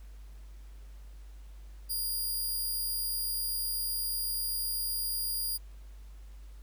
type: tone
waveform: 5% pulse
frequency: 4829 Hz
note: D8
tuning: 47 cents sharp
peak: -24 dBFS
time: 1.89-5.58 s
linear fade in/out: 20 ms
effects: added 50 Hz sine -45 dBFS peak until 6.62 s + pink hiss -64 dBFS RMS until 6.62 s